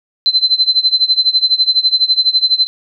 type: tone with tremolo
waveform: sine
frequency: 4068 Hz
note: C8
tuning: 50 cents flat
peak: -6 dBFS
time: 0.26-2.67 s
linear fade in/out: 0 ms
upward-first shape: sine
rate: 12 Hz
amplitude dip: 90%
effects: none